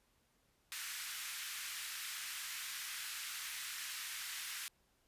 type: high-pass noise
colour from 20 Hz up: pink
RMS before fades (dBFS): -44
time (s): 0.72-4.68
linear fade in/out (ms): 0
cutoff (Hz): 1500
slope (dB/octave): 24
effects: pink hiss -75 dBFS RMS until 5.07 s + resampled to 32000 Hz